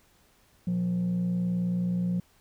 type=tone pair together; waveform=sine; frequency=119.2 / 178.18 Hz; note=A#2 / F3; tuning=+39 / +35 cents; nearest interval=perfect fifth; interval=696 cents; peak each=-33 / -23 dBFS; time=0.67-2.2 s; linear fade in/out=5 ms; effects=tanh soft clip ceiling -23 dBFS + pink hiss -63 dBFS RMS until 2.4 s